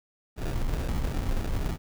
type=noise with sample-and-hold; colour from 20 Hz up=brown; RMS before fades=-28 dBFS; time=0.36-1.78 s; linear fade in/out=50 ms; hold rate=1050 Hz; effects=none